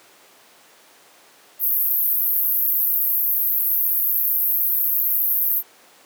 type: band-pass noise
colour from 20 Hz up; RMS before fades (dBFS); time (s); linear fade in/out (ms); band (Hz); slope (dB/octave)
white; -20; 1.59-5.63; 50; 12000 to 16000; 96
effects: pink hiss -50 dBFS RMS until 6.05 s + high-pass 400 Hz 12 dB/octave